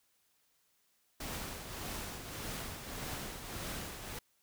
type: noise with tremolo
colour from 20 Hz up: pink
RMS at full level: -40 dBFS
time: 1.2-4.19 s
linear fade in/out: 5 ms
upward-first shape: triangle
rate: 1.7 Hz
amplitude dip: 55%
effects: white hiss -74 dBFS RMS until 4.42 s